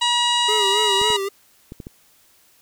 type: harmonic tone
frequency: 960 Hz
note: B5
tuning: 49 cents flat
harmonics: 1 / 2 / 3 / 4 / 5 / 6 / 7 / 8 / 9 / 10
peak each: -21 / -28 / -21 / -22 / -36 / -37 / -36 / -32 / -36 / -41 dBFS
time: 0.01-1.17 s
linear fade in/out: 10 ms
type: tone with vibrato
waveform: square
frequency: 410.1 Hz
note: G#4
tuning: 22 cents flat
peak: -23 dBFS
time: 0.48-1.29 s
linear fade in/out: 10 ms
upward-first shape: sine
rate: 3.7 Hz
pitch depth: 90 cents each way
type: clicks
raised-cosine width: 3 ms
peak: -21 dBFS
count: 5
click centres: 1.015 / 1.103 / 1.721 / 1.802 / 1.869 s
effects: white hiss -56 dBFS RMS until 2.61 s